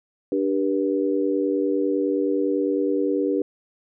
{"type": "chord", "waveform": "sine", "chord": "G major", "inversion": "second", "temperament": "equal with one note detuned", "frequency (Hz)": [293.7, 392, 481.8], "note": ["D4", "G4", "B4"], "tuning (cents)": [0, 0, -43], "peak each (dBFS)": [-23, -24, -25], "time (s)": [0.32, 3.42], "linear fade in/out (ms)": 2, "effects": []}